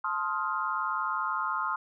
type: chord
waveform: sine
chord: F dominant seventh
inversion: first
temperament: just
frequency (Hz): 873.1 / 1047.7 / 1257.2 / 1396.9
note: A5 / C6 / Eb6 / F6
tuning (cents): -14 / +2 / +18 / 0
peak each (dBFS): -37 / -32 / -32 / -34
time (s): 0.04-1.76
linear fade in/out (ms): 5
effects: none